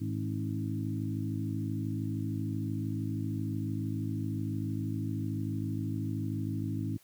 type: harmonic tone with a mistuned harmonic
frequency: 53 Hz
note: G#1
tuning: 36 cents sharp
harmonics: 2 / 3 / 4 / 5 / 6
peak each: -34 / -39 / -40 / -38 / -40 dBFS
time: 0-6.98 s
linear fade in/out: 20 ms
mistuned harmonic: 5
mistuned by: +38 cents
effects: white hiss -63 dBFS RMS until 7.03 s